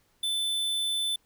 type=tone; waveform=square; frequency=3520 Hz; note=A7; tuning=in tune; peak=-27 dBFS; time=0.23-1.16 s; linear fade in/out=5 ms; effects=pink hiss -68 dBFS RMS until 1.25 s